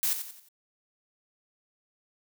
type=noise with echo; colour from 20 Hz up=blue; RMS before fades=-27 dBFS; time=0.03-0.13 s; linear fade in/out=0 ms; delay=89 ms; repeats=4; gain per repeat=-8 dB; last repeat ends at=0.486 s; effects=none